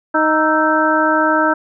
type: harmonic tone with a mistuned harmonic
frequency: 311.1 Hz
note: D#4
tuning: in tune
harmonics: 1 / 2 / 3 / 4 / 5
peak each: -18 / -18 / -18 / -18 / -18 dBFS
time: 0.14-1.54 s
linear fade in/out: 10 ms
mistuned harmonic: 4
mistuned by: +98 cents
effects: none